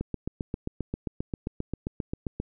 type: click train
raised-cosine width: 3 ms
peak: -17 dBFS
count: 19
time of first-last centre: 0.01-2.4 s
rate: 7.53 Hz
effects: none